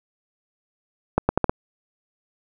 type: accelerating click train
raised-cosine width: 1 ms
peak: -3 dBFS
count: 5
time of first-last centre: 1.18-1.495 s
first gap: 110 ms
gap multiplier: 0.78
effects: none